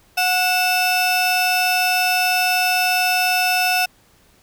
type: tone pair together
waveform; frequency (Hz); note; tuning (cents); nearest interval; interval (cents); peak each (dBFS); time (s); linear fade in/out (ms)
30% pulse; 732.1 / 2637; F#5 / E7; -19 / 0; octave + minor seventh; 2219; -16; 0.17-3.86; 10
effects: pink hiss -55 dBFS RMS until 4.42 s